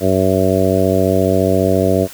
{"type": "harmonic tone", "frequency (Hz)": 94.5, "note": "F#2", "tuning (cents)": 37, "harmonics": [1, 2, 3, 4, 5, 6, 7], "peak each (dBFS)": [-19, -19, -19, -19, -19, -19, -19], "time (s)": [0, 2.08], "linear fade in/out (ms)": 50, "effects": ["white hiss -36 dBFS RMS until 2.13 s"]}